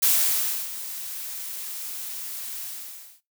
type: noise with ADSR envelope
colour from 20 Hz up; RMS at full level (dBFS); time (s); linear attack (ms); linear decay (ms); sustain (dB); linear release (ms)
blue; -19; 0.02-3.21; 12; 650; -15; 580
effects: noise-tail reverb RT60 0.2 s tail -18 dB re dry